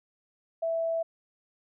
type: tone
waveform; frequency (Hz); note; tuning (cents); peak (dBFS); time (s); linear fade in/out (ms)
sine; 659.3; E5; 0; -26; 0.62-1.03; 10
effects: none

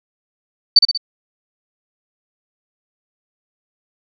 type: tone with echo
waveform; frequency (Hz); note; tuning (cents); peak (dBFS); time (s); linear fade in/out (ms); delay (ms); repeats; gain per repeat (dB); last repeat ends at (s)
sine; 4567; D8; -49; -3; 0.76-0.79; 5; 62; 3; -5; 0.976
effects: none

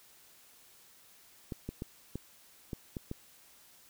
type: clicks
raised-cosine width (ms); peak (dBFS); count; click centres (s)
3; -24; 7; 1.522 / 1.69 / 1.821 / 2.156 / 2.732 / 2.968 / 3.114
effects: white hiss -60 dBFS RMS until 3.89 s

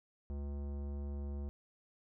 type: tone with tanh clipping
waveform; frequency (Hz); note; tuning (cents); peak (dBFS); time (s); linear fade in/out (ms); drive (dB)
sine; 71; C#2; +42; -40; 0.3-1.49; 0; 17
effects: none

